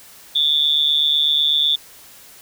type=tone with amplitude modulation; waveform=sine; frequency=3520 Hz; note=A7; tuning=in tune; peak=-10 dBFS; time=0.35-1.76 s; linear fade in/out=10 ms; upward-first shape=sine; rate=148 Hz; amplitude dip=90%; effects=white hiss -44 dBFS RMS until 2.41 s